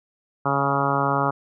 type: harmonic tone with a mistuned harmonic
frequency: 139.3 Hz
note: C#3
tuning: 9 cents sharp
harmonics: 1 / 2 / 3 / 4 / 5 / 6 / 7 / 8 / 9 / 10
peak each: -27 / -29 / -30 / -29 / -29 / -27 / -28 / -28 / -26 / -31 dBFS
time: 0.45-1.31 s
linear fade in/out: 10 ms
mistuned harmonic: 1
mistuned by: +27 cents
effects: none